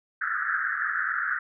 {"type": "band-pass noise", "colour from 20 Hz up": "pink", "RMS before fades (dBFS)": -28, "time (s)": [0.21, 1.39], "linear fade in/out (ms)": 5, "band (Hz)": [1300, 1800], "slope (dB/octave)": 96, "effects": []}